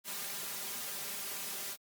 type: noise with comb filter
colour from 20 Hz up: white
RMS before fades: -40 dBFS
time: 0.04-1.77 s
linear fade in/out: 50 ms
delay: 5 ms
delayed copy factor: +0.9
effects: high-pass 100 Hz 12 dB/octave + Opus 48 kbps